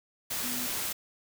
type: tone in noise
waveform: sine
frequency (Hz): 246.9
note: B3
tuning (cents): 0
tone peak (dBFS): -38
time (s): 0.43-0.67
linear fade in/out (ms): 10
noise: white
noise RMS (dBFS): -33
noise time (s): 0.3-0.93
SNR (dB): -8
effects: none